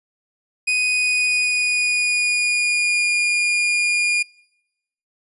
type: tone with pitch glide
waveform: 40% pulse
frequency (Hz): 2489 to 2427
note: D#7 to D#7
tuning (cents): 0 to -44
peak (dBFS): -16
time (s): 0.67-4.23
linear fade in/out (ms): 10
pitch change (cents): -44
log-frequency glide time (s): 0.84-3.09
effects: noise-tail reverb RT60 0.9 s tail -26 dB re dry + resampled to 24000 Hz